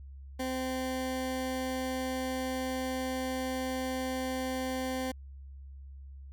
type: tone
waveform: 20% pulse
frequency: 259 Hz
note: C4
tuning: 17 cents flat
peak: -27 dBFS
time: 0.39-5.12 s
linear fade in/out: 10 ms
effects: added 68 Hz sine -44 dBFS peak until 6.32 s